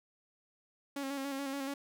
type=tone with vibrato; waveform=sawtooth; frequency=275.3 Hz; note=C#4; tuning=12 cents flat; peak=-32 dBFS; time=0.96-1.74 s; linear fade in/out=5 ms; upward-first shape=square; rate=7 Hz; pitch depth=33 cents each way; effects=none